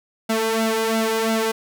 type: tone with flanger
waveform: sawtooth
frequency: 223 Hz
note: A3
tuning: 23 cents sharp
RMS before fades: -21 dBFS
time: 0.29-1.52 s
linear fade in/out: 10 ms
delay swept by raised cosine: 1.4 to 2.5 ms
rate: 2.9 Hz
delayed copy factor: +0.8
effects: none